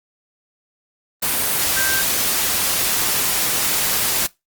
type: tone in noise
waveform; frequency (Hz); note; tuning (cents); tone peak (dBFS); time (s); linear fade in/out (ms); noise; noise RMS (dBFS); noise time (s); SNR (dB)
sine; 1568; G6; 0; -21; 1.76-2.02; 10; white; -19; 1.22-4.27; -5
effects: noise-tail reverb RT60 0.2 s tail -22 dB re dry + Opus 32 kbps